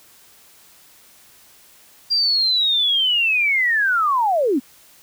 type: linear sweep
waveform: sine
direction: down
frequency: 4797 to 230.7 Hz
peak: -15 dBFS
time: 2.1-4.6 s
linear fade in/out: 20 ms
effects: white hiss -50 dBFS RMS until 5.02 s